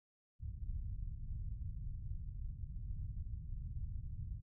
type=low-pass noise; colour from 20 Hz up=pink; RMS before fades=-43 dBFS; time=0.39-4.42 s; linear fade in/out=50 ms; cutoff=120 Hz; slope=24 dB/octave; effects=none